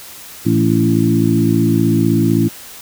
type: harmonic tone with a mistuned harmonic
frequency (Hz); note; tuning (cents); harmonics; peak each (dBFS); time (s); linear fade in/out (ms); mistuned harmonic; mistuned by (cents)
55.7; A1; +22; 2 / 3 / 4 / 5 / 6; -17 / -17 / -17 / -17 / -17; 0.45-2.49; 20; 5; +23
effects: white hiss -35 dBFS RMS until 2.81 s